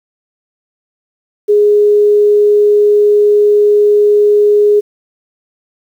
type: tone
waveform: sine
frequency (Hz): 415.3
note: G#4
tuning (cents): 0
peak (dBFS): -5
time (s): 1.48-4.81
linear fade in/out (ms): 20
effects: 7-bit

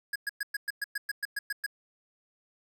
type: tone bursts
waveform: square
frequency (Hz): 1661.2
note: G#6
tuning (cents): 0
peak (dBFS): -30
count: 12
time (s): 0.13-1.664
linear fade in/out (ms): 5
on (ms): 27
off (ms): 110
effects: none

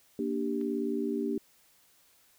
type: chord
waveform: sine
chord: G minor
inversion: first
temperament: just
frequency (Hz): 235.2 / 294 / 392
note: Bb3 / D4 / G4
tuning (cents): +16 / +2 / 0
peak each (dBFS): -33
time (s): 0.19-1.38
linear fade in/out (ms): 2
type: clicks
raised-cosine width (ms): 0.3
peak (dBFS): -49 / -39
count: 2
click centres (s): 0.606 / 0.613
effects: white hiss -64 dBFS RMS until 2.38 s

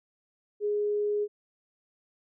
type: tone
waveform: sine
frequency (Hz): 415.3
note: G#4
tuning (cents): 0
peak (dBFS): -25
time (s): 0.6-1.28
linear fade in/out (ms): 50
effects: none

